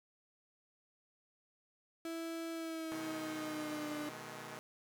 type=tone with pitch glide; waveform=35% pulse; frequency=329.6 to 298.8 Hz; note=E4 to D4; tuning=0 to +30 cents; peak=-38 dBFS; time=2.05-4.09 s; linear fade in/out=2 ms; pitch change=-170 cents; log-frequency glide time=2.52-3.91 s
type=chord; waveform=5% pulse; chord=G# minor; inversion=first; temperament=equal with one note detuned; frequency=123.47 / 155.56 / 212.8 Hz; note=B2 / D#3 / G#3; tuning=0 / 0 / +42 cents; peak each=-39 dBFS; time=2.92-4.59 s; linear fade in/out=0 ms
effects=none